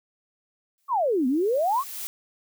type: noise with exponential growth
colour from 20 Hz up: blue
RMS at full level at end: -32 dBFS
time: 0.78-2.07 s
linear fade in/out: 0 ms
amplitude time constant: 280 ms
type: exponential two-way sweep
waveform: sine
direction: down then up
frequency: 1174.7 to 243.2 to 1174.7 Hz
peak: -20 dBFS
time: 0.88-1.84 s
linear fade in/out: 50 ms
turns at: 1.27 s
effects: none